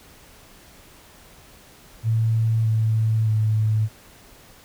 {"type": "tone with pitch steps", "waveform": "sine", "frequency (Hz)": [112.5, 110.7, 108.6], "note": ["A2", "A2", "A2"], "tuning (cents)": [39, 11, -22], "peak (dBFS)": -17, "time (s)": [2.03, 3.89], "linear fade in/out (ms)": 50, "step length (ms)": 620, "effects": ["pink hiss -49 dBFS RMS until 4.64 s"]}